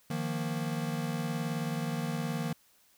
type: chord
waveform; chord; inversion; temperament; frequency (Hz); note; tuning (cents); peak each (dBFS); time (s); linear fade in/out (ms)
square; Eb suspended second; none; equal; 155.56 / 174.61 / 233.1; Eb3 / F3 / Bb3; 0 / 0 / 0; -35 / -38 / -37; 0.1-2.53; 5
effects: white hiss -65 dBFS RMS until 2.97 s